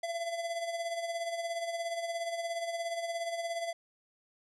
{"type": "tone with tremolo", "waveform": "square", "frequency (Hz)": 675, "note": "E5", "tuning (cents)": 41, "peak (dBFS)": -32, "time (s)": [0.03, 3.73], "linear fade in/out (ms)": 5, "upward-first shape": "sine", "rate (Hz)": 17, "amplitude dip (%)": 55, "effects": ["resampled to 24000 Hz", "12-bit"]}